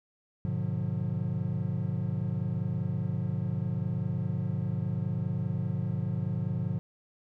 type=chord; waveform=triangle; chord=G# diminished seventh; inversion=none; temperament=just; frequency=103.83 / 124.59 / 149.51 / 179.41 Hz; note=G#2 / B2 / D3 / F3; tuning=0 / +16 / +31 / +47 cents; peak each=-32 dBFS; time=0.45-6.79 s; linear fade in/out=0 ms; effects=none